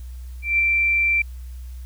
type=tone with ADSR envelope; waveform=sine; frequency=2349 Hz; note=D7; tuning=in tune; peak=-14 dBFS; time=0.42-1.22 s; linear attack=170 ms; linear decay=10 ms; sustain=-2 dB; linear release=4 ms; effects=added 62 Hz sine -32 dBFS peak until 1.85 s + white hiss -55 dBFS RMS until 1.85 s